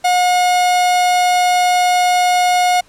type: tone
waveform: 45% pulse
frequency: 721 Hz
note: F#5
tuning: 45 cents flat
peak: -11 dBFS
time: 0.04-2.81 s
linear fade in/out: 10 ms
effects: pink hiss -50 dBFS RMS until 2.88 s + low-pass 10000 Hz 12 dB/octave